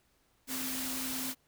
sine tone in noise, 260 Hz, C4, 11 cents flat, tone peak -40 dBFS, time 0.47-1.35 s, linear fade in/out 50 ms, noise white, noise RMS -37 dBFS, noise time 0.47-1.35 s, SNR -6 dB, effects pink hiss -71 dBFS RMS until 1.47 s

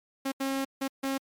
sawtooth tone bursts at uneven times, 270.4 Hz, C#4, 43 cents flat, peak -24 dBFS, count 4, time 0.25-0.32 / 0.4-0.65 / 0.81-0.88 / 1.03-1.18 s, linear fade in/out 10 ms, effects MP3 96 kbps

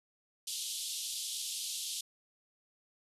pink band-pass noise, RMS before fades -39 dBFS, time 0.47-2.01 s, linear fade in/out 5 ms, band 3100 to 12000 Hz, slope 48 dB/octave, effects resampled to 32000 Hz

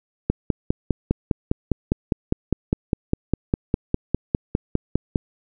click train, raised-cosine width 3 ms, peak -5 dBFS, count 25, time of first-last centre 0.3-5.158 s, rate 4.94 Hz, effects none

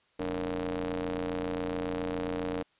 sawtooth ring-modulated tone, 87.31 Hz, F2, in tune, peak -24 dBFS, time 0.19-2.63 s, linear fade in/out 10 ms, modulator 377 Hz, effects white hiss -68 dBFS RMS until 2.79 s + resampled to 8000 Hz

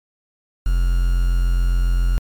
triangle tone with quantisation, 43.65 Hz, F1, in tune, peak -12 dBFS, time 0.66-2.18 s, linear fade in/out 0 ms, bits 6, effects MP3 96 kbps

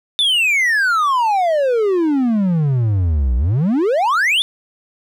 triangle exponential two-way sweep, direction down then up, 3600 to 58.27 to 3600 Hz, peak -11 dBFS, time 0.19-4.42 s, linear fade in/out 0 ms, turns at 3.36 s, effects none

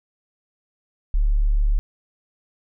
sine tone, 36.28 Hz, D1, 20 cents flat, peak -15 dBFS, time 1.14-1.79 s, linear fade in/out 0 ms, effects none

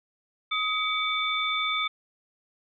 sine tone cluster, 1257 / 2267 / 3543 Hz, D#6 / C#7 / A7, +17 / +38 / +11 cents, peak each -29 dBFS, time 0.51-1.88 s, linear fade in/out 10 ms, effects none

